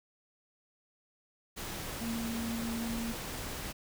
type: tone in noise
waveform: sine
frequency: 230 Hz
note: A#3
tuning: 23 cents flat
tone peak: -34 dBFS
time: 2-3.13 s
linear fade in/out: 20 ms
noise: pink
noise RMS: -40 dBFS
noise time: 1.56-3.73 s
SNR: +3 dB
effects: none